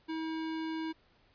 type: tone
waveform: square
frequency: 320.5 Hz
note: E4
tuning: 49 cents flat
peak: -35 dBFS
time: 0.08-0.93 s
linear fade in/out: 20 ms
effects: pink hiss -67 dBFS RMS until 1.34 s + resampled to 11025 Hz